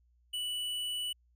sine tone with tanh clipping, 2960 Hz, F#7, in tune, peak -35 dBFS, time 0.33-1.13 s, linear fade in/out 10 ms, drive 13 dB, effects added 60 Hz sine -65 dBFS peak until 1.35 s

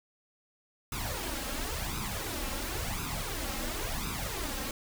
pink noise with flanger, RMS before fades -35 dBFS, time 0.92-4.71 s, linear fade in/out 2 ms, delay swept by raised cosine 0.79 to 3.79 ms, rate 0.95 Hz, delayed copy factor +0.7, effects none

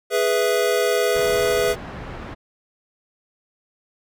square chord, E major, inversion first, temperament equal, 415.3 / 493.9 / 659.3 Hz, G#4 / B4 / E5, 0 / 0 / 0 cents, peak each -22 / -22 / -24 dBFS, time 0.1-1.76 s, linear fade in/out 50 ms
pink low-pass noise, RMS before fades -34 dBFS, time 1.14-2.35 s, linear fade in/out 20 ms, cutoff 1900 Hz, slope 12 dB/octave
effects none

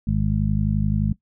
harmonic tone, 51.6 Hz, G#1, 10 cents flat, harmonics 1 / 2 / 3 / 4, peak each -24 / -24 / -24 / -24 dBFS, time 0.07-1.13 s, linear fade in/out 5 ms, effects noise-tail reverb RT60 0.1 s tail -18 dB re dry

